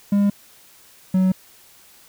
triangle tone pair in turn, 202.1 / 186.89 Hz, G#3 / F#3, -47 / +18 cents, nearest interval minor second, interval 135 cents, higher first, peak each -12 dBFS, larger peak neither, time 0.12-0.3 / 1.14-1.32 s, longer neither, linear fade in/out 5 ms, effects white hiss -50 dBFS RMS until 2.08 s

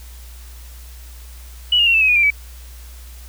sine tone with pitch steps, 2940 / 2837 / 2737 / 2641 / 2548 / 2458 / 2372 / 2288 Hz, F#7 / F7 / F7 / E7 / D#7 / D#7 / D7 / D7, -12 / +27 / -36 / +3 / +41 / -22 / +17 / -46 cents, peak -11 dBFS, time 1.72-2.304 s, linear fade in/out 5 ms, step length 73 ms, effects added 60 Hz sine -35 dBFS peak until 3.28 s + white hiss -45 dBFS RMS until 3.28 s

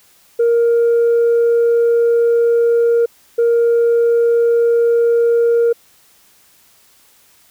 sine tone bursts at uneven times, 467.9 Hz, A#4, 6 cents sharp, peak -8 dBFS, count 2, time 0.39-3.06 / 3.38-5.73 s, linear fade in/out 10 ms, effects tanh soft clip ceiling -8 dBFS + white hiss -51 dBFS RMS until 7.5 s

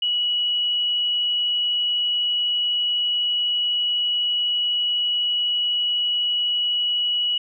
sine tone, 2928 Hz, F#7, 19 cents flat, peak -19 dBFS, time 0.02-7.38 s, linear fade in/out 5 ms, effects none

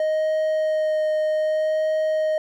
triangle tone with vibrato, 622 Hz, D#5, 1 cent flat, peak -17 dBFS, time 0-2.38 s, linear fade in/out 2 ms, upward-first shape sine, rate 0.64 Hz, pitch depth 10 cents each way, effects none

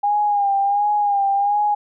sine tone with vibrato, 812 Hz, G#5, 39 cents flat, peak -15 dBFS, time 0.03-1.75 s, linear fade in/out 10 ms, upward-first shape sine, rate 1.4 Hz, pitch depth 46 cents each way, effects none

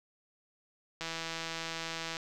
click train, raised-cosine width 0.2 ms, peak -20 dBFS, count 191, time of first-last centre 1.01-2.169 s, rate 164 Hz, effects none

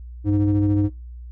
triangle ring-modulated tone, 104.9 Hz, G#2, 18 cents sharp, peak -11 dBFS, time 0.24-0.9 s, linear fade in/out 50 ms, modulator 203 Hz, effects noise-tail reverb RT60 0.2 s tail -21 dB re dry + added 60 Hz sine -34 dBFS peak until 1.31 s

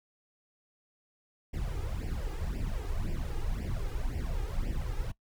brown noise with flanger, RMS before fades -33 dBFS, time 1.53-5.12 s, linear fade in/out 10 ms, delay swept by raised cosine 0.38 to 2.48 ms, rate 1.9 Hz, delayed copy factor +0.85, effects noise-tail reverb RT60 0.1 s tail -20 dB re dry

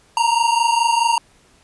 square tone pair together, 918 / 942.7 Hz, A#5 / A#5, -27 / +19 cents, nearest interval unison, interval 46 cents, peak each -18 dBFS, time 0.17-1.18 s, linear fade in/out 2 ms, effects pink hiss -54 dBFS RMS until 1.63 s + resampled to 24000 Hz

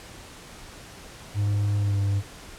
triangle tone with pitch glide, 102.4 to 99.83 Hz, G#2 to G2, -24 to +32 cents, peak -19 dBFS, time 1.34-2.23 s, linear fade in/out 50 ms, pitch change -44 cents, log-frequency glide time 1.78-1.99 s, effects pink hiss -44 dBFS RMS until 2.58 s + low-pass 10000 Hz 12 dB/octave

